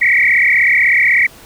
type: tone with frequency modulation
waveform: sine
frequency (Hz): 2093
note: C7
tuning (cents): 0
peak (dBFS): -8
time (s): 0.01-1.27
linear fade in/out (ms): 10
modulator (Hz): 36.2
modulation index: 5.7
effects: pink hiss -40 dBFS RMS until 1.45 s